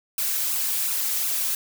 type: noise with flanger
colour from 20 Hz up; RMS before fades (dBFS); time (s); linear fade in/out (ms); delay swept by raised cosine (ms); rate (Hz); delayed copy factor
blue; -25; 0.18-1.55; 2; 0.75 to 4.65; 2.8; +0.85
effects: none